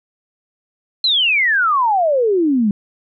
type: exponential sweep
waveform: sine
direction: down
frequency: 4182 to 197 Hz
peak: -12 dBFS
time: 1.04-2.71 s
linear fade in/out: 2 ms
effects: none